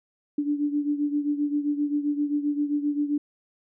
sine beating tone pair, 290.4 / 298 Hz, D4 / D4, -19 / +25 cents, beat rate 7.6 Hz, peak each -24 / -29 dBFS, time 0.38-3.18 s, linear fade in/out 5 ms, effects none

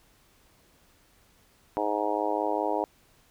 harmonic tone, 104.8 Hz, G#2, 16 cents sharp, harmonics 3 / 4 / 5 / 6 / 7 / 8 / 9, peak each -33 / -33 / -33 / -33 / -33 / -33 / -33 dBFS, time 1.77-2.84 s, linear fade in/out 0 ms, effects pink hiss -62 dBFS RMS until 3.3 s

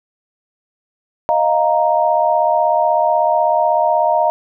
sine chord, Eb suspended second, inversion none, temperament equal, 622.3 / 698.5 / 932.3 Hz, Eb5 / F5 / Bb5, 0 / 0 / 0 cents, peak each -16 dBFS, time 1.29-4.3 s, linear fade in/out 0 ms, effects none

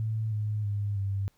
sine tone with pitch steps, 110 / 106.01 / 102.16 / 98.45 Hz, A2 / G#2 / G#2 / G2, 0 / +36 / -28 / +8 cents, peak -27 dBFS, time 0-1.28 s, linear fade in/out 0 ms, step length 320 ms, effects pink hiss -69 dBFS RMS until 1.37 s

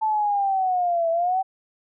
sine linear two-way sweep, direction down then up, 880 to 657 to 773 Hz, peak -19 dBFS, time 0.01-1.43 s, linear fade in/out 20 ms, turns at 1.1 s, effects none

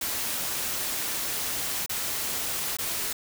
white noise with dropouts, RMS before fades -30 dBFS, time 0.01-3.13 s, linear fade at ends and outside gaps 5 ms, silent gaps 1.862-1.894 / 2.77-2.786 s, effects none

